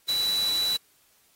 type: tone in noise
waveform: sine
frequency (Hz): 3951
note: B7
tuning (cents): 0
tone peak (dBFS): -23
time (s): 0.08-0.77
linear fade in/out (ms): 10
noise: white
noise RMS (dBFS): -35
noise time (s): 0.08-0.77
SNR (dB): +9
effects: white hiss -63 dBFS RMS until 1.35 s + AAC 48 kbps